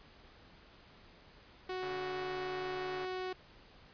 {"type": "tone", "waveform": "sawtooth", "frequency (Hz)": 370.2, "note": "F#4", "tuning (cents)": 1, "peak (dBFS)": -33, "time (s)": [1.69, 3.33], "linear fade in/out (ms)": 5}
{"type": "click train", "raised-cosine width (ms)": 0.5, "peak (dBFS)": -32, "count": 175, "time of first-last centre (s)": [1.83, 3.047], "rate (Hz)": 143}
{"effects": ["pink hiss -59 dBFS RMS until 3.93 s", "resampled to 11025 Hz"]}